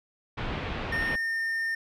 pink low-pass noise, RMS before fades -33 dBFS, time 0.37-1.16 s, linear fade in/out 10 ms, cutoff 3300 Hz, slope 24 dB/octave
triangle tone with pitch glide, 1828 to 1815.4 Hz, A#6 to A#6, -34 to -46 cents, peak -25 dBFS, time 0.92-1.75 s, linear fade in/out 5 ms, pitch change -12 cents, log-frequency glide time 1.09-1.37 s
effects none

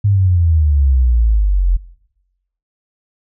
sine exponential sweep, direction down, 103.83 to 42.62 Hz, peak -9 dBFS, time 0.04-1.77 s, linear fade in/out 10 ms, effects noise-tail reverb RT60 0.9 s tail -20 dB re dry

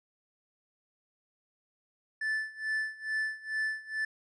triangle tone with tremolo, 1752 Hz, A6, 8 cents flat, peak -26 dBFS, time 2.21-4.05 s, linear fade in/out 5 ms, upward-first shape sine, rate 2.3 Hz, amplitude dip 90%, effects resampled to 24000 Hz

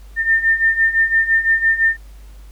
sine beating tone pair, 1802 / 1807.9 Hz, A6 / A6, +41 / +46 cents, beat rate 5.9 Hz, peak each -18 / -14 dBFS, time 0.16-1.97 s, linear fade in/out 50 ms, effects added 50 Hz sine -36 dBFS peak until 2.51 s + pink hiss -52 dBFS RMS until 2.51 s

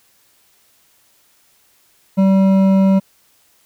sine tone with hard clipping, 192.8 Hz, G3, 28 cents flat, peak -11 dBFS, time 2.17-3 s, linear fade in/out 20 ms, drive 9 dB, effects white hiss -56 dBFS RMS until 3.65 s

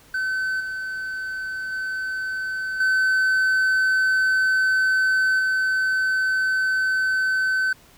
triangle tone with level steps, 1526 Hz, G6, 47 cents flat, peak -20 / -25 / -23 / -15 / -17 dBFS, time 0.14-7.73 s, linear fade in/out 5 ms, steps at 0.6 / 1.72 / 2.8 / 5.39 s, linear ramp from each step 5 ms, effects pink hiss -52 dBFS RMS until 7.97 s

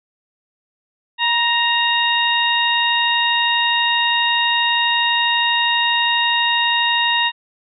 harmonic tone with a mistuned harmonic, 932.3 Hz, A#5, in tune, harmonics 1 / 2 / 3 / 4, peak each -20 / -20 / -20 / -20 dBFS, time 1.18-7.32 s, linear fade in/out 50 ms, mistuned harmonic 1, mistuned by +32 cents, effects none

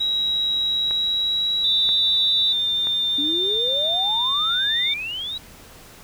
sine tone with pitch glide, 3852 to 3897 Hz, B7 to B7, -44 to -24 cents, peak -19 dBFS, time 0-2.53 s, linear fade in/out 10 ms, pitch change +20 cents, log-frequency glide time 0.53-2.05 s
click train, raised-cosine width 0.5 ms, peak -19 dBFS, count 3, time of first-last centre 0.91-2.871 s, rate 1.02 Hz
sine tone, 3603 Hz, A7, 40 cents sharp, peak -19 dBFS, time 1.64-4.94 s, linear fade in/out 5 ms
sine exponential sweep, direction up, 277.2 to 3943 Hz, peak -26 dBFS, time 3.18-5.38 s, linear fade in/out 5 ms
effects pink hiss -45 dBFS RMS until 6.03 s

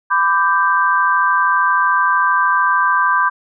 sine chord, G major, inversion first, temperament equal with one note detuned, 1001.6 / 1174.7 / 1568 Hz, B5 / D6 / G6, +24 / 0 / 0 cents, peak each -16 dBFS, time 0.1-3.3 s, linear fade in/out 20 ms, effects none

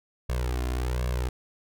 sawtooth tone with flanger, 61.74 Hz, B1, in tune, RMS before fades -28 dBFS, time 0.29-1.29 s, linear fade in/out 5 ms, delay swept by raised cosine 1.8 to 2.9 ms, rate 1.3 Hz, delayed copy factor +0.95, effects none

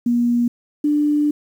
sine tone pair in turn, 239.3 / 295.9 Hz, A#3 / D4, +46 / +13 cents, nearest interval major third, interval 367 cents, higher second, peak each -14 dBFS, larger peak neither, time 0.06-0.48 / 0.84-1.31 s, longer second, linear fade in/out 5 ms, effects 8-bit

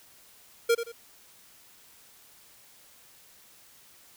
square tone with echo, 466.2 Hz, A#4, in tune, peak -20 dBFS, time 0.69-0.75 s, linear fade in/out 10 ms, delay 86 ms, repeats 2, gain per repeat -10 dB, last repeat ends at 0.922 s, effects white hiss -56 dBFS RMS until 4.16 s

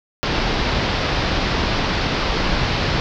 pink low-pass noise, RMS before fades -20 dBFS, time 0.23-3 s, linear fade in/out 0 ms, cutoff 5200 Hz, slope 48 dB/octave, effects none

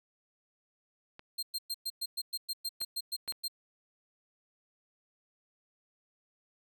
clicks, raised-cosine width 0.3 ms, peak -31 dBFS, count 4, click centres 1.194 / 2.815 / 3.278 / 3.323 s
sawtooth tone bursts, 4186 Hz, C8, in tune, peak -30 dBFS, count 14, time 1.38-3.482 s, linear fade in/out 10 ms, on 48 ms, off 110 ms
effects none

